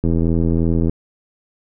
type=click train; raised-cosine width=3 ms; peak=-6 dBFS; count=72; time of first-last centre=0.04-0.895 s; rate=83 Hz; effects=none